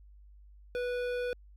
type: tone with hard clipping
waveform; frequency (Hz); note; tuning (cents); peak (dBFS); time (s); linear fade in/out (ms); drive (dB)
triangle; 491.4; B4; -9; -33; 0.75-1.33; 0; 17
effects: added 50 Hz sine -52 dBFS peak until 1.56 s